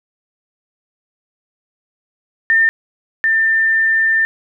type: tone pair in turn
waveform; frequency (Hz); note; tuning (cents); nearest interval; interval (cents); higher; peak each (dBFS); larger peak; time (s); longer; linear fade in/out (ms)
sine; 1806 / 1792.5; A6 / A6; +45 / +32; unison; 13; first; -9 / -11; first; 2.5-2.69 / 3.24-4.25; second; 0
effects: none